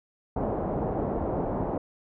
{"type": "low-pass noise", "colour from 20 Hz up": "white", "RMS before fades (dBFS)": -29, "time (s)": [0.36, 1.78], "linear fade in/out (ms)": 5, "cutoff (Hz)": 730, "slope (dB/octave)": 24, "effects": []}